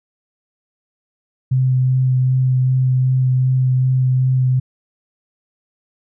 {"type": "tone with vibrato", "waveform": "sine", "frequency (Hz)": 129, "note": "C3", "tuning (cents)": -24, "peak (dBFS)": -12, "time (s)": [1.51, 4.6], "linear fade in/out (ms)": 10, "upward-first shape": "sine", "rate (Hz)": 2.6, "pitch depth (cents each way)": 11, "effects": []}